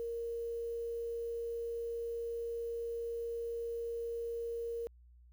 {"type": "tone with quantisation", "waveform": "sine", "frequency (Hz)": 466.2, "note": "A#4", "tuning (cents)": 0, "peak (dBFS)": -36, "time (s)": [0, 4.87], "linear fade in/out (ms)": 0, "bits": 10, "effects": ["added 60 Hz sine -57 dBFS peak until 5.32 s"]}